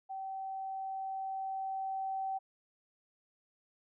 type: tone with level ramp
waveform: sine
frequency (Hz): 770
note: G5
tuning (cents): -31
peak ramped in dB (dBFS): -38 to -33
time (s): 0.09-2.39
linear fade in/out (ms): 20
effects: none